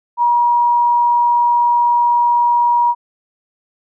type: tone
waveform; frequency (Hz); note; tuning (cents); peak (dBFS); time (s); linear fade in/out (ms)
sine; 956; A#5; +43; -10; 0.17-2.95; 50
effects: none